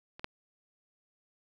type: clicks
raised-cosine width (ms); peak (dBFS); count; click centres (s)
0.3; -30 / -18; 2; 0.195 / 0.244
effects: none